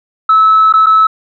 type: tone with dropouts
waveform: sine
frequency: 1301 Hz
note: E6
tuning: 23 cents flat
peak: -3 dBFS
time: 0.29-1.07 s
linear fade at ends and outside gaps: 5 ms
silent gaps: 0.726-0.737 / 0.861-0.866 s
effects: tanh soft clip ceiling -1 dBFS